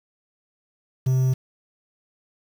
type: tone with quantisation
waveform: triangle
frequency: 129.9 Hz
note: C3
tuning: 12 cents flat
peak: -15 dBFS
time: 1.06-1.34 s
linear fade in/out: 10 ms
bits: 7
effects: none